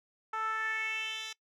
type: tone with band-pass filter sweep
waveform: 10% pulse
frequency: 440 Hz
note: A4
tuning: in tune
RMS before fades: -35 dBFS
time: 0.33-1.33 s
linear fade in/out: 5 ms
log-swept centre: 1100 to 4300 Hz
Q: 4.1
effects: noise-tail reverb RT60 0.1 s tail -22 dB re dry